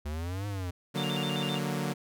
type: exponential two-way sweep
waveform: square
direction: up then down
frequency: 72 to 103.83 to 86.8 Hz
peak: -33 dBFS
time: 0.05-0.71 s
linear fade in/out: 10 ms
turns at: 0.47 s
type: chord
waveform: sawtooth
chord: D augmented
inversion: none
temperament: equal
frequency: 146.83 / 185 / 233.1 Hz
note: D3 / F#3 / A#3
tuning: 0 / 0 / 0 cents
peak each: -29 / -30 / -32 dBFS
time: 0.94-1.94 s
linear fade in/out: 20 ms
type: tone with vibrato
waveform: sine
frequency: 3170 Hz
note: G7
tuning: 19 cents sharp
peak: -35 dBFS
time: 0.97-1.59 s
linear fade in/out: 10 ms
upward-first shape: square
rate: 7.7 Hz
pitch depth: 210 cents each way
effects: none